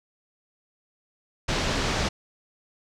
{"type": "low-pass noise", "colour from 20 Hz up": "pink", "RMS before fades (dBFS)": -26, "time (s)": [1.48, 2.09], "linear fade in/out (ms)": 10, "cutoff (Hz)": 6300, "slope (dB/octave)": 24, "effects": []}